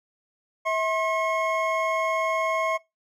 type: tone cluster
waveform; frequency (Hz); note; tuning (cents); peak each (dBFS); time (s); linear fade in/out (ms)
triangle; 648 / 1068 / 2177; E5 / C6 / C#7; -30 / +35 / -32; -24 / -24 / -28; 0.65-2.78; 20
effects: noise-tail reverb RT60 0.2 s tail -21 dB re dry